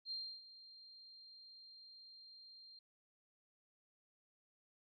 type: tone with ADSR envelope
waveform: sine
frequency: 4186 Hz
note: C8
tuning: in tune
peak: -40 dBFS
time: 0.05-2.79 s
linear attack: 62 ms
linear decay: 300 ms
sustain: -16 dB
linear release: 3 ms
effects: none